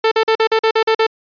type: tone bursts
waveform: sawtooth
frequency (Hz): 444.1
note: A4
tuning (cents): +16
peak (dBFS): -7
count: 9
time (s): 0.04-1.067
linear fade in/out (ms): 5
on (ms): 75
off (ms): 44
effects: resampled to 11025 Hz